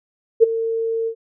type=tone with ADSR envelope; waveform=sine; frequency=453.4 Hz; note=A#4; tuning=48 cents flat; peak=-4 dBFS; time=0.4-1.15 s; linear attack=32 ms; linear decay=14 ms; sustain=-15 dB; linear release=79 ms; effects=none